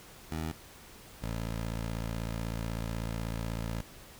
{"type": "tone pair in turn", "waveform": "15% pulse", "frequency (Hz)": [79.6, 56.16], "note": ["D#2", "A1"], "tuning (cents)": [40, 36], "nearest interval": "tritone", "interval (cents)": 604, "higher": "first", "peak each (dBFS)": -27, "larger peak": "neither", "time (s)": [[0.31, 0.52], [1.22, 3.82]], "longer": "second", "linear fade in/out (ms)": 10, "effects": ["pink hiss -52 dBFS RMS until 4.19 s"]}